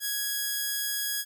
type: tone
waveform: 5% pulse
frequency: 1661.2 Hz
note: G#6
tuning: in tune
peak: -17 dBFS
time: 0-1.25 s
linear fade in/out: 50 ms
effects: none